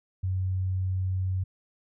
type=tone; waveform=sine; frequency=93.4 Hz; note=F#2; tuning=17 cents sharp; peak=-25 dBFS; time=0.23-1.44 s; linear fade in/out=10 ms; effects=none